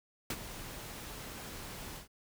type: noise with ADSR envelope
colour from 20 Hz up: pink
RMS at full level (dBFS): -34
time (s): 0.3-2.08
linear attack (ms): 4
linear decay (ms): 48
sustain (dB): -11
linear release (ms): 120
effects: none